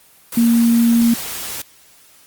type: tone in noise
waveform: sine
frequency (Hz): 233.1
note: A#3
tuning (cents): 0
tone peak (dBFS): -10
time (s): 0.37-1.14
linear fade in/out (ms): 5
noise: white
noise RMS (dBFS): -27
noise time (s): 0.32-1.62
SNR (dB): +14
effects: white hiss -49 dBFS RMS until 2.26 s + Opus 24 kbps